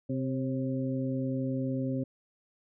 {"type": "harmonic tone with a mistuned harmonic", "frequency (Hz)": 130.81, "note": "C3", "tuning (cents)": 0, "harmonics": [1, 2, 3, 4], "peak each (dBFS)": [-33, -31, -42, -38], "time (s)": [0.09, 2.04], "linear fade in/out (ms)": 10, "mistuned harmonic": 4, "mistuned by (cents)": 42, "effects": []}